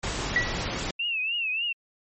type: noise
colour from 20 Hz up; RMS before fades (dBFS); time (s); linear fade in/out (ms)
pink; -30; 0.03-0.91; 5
type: tone with exponential decay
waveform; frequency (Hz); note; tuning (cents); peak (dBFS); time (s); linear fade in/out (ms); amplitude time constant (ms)
sine; 1943; B6; -29; -17; 0.36-0.62; 1; 55
type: tone with vibrato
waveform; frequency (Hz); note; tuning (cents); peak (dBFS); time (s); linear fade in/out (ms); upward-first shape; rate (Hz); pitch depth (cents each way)
sine; 2680; E7; +28; -25; 0.99-1.73; 10; triangle; 3.4; 140
effects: MP3 32 kbps